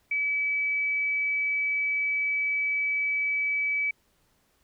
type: tone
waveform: sine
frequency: 2292 Hz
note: D7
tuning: 43 cents flat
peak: -24 dBFS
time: 0.11-3.91 s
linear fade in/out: 5 ms
effects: pink hiss -68 dBFS RMS until 4.63 s